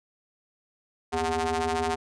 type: ring-modulated tone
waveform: sawtooth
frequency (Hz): 164.81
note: E3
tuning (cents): 0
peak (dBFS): -18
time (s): 1.12-1.96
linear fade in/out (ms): 20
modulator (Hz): 570
effects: resampled to 22050 Hz